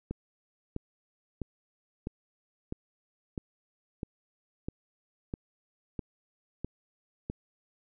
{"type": "click train", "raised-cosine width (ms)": 3, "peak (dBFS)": -21, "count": 12, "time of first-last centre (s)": [0.11, 7.3], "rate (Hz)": 1.53, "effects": []}